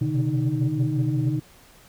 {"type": "tone cluster", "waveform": "sine", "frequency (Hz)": [124.3, 129.2, 135.4, 150.4, 310.3], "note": ["B2", "C3", "C#3", "D3", "D#4"], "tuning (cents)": [12, -21, -40, 42, -5], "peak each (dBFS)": -26, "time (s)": [0.01, 1.4], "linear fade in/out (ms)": 10, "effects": ["tanh soft clip ceiling -14 dBFS", "pink hiss -52 dBFS RMS until 1.88 s"]}